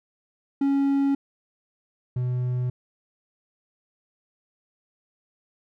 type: tone pair in turn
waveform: triangle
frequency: 277.2 / 124.81 Hz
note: C#4 / B2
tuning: 0 / +19 cents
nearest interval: octave + major second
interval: 1381 cents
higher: first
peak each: -17 / -21 dBFS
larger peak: first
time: 0.61-1.15 / 2.16-2.7 s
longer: neither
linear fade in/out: 5 ms
effects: none